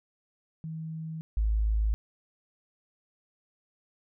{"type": "tone pair in turn", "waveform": "sine", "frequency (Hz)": [160, 53.73], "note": ["D#3", "A1"], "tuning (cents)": [49, -40], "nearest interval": "octave + perfect fifth", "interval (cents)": 1889, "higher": "first", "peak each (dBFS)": [-34, -23], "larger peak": "second", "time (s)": [[0.64, 1.21], [1.37, 1.94]], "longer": "neither", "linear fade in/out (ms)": 0, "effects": []}